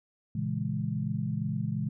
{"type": "chord", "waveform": "sine", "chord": "A# half-diminished seventh", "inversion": "none", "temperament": "equal with one note detuned", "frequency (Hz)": [116.2, 138.59, 164.81, 207.7], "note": ["A#2", "C#3", "E3", "G#3"], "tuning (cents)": [-5, 0, 0, 0], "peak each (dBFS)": -34, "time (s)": [0.35, 1.89], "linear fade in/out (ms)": 5, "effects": []}